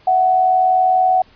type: tone pair together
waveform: sine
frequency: 663.8 / 744 Hz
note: E5 / F#5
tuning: +12 / +9 cents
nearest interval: major second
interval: 197 cents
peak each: -22 / -11 dBFS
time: 0.07-1.22 s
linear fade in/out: 5 ms
effects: pink hiss -50 dBFS RMS until 1.35 s + resampled to 11025 Hz